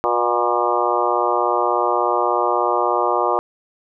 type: harmonic tone with a mistuned harmonic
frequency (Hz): 120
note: B2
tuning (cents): -49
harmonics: 3 / 4 / 5 / 6 / 7 / 8 / 9 / 10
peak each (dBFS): -24 / -24 / -24 / -24 / -24 / -24 / -24 / -24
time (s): 0.04-3.39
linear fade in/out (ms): 0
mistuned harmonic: 7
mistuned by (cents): -49
effects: none